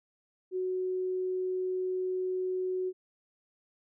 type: tone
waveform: sine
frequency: 370 Hz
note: F#4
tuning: in tune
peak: -29 dBFS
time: 0.51-2.93 s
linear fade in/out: 50 ms
effects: none